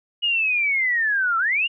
sine linear two-way sweep, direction down then up, 2900 to 1315 to 2900 Hz, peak -18 dBFS, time 0.22-1.68 s, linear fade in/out 20 ms, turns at 1.38 s, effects none

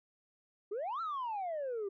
sine exponential two-way sweep, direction up then down, 383.2 to 1372 to 383.2 Hz, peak -33 dBFS, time 0.71-1.89 s, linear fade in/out 10 ms, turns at 1.01 s, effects tanh soft clip ceiling -33 dBFS

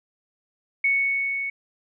sine tone with level ramp, 2217 Hz, C#7, in tune, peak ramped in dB -17 to -26 dBFS, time 0.84-1.5 s, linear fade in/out 5 ms, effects none

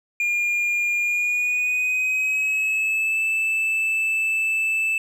triangle tone with pitch glide, 2415 to 2634 Hz, D7 to E7, +48 to -2 cents, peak -18 dBFS, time 0.2-4.98 s, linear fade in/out 2 ms, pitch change +150 cents, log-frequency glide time 1.01-3.2 s, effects none

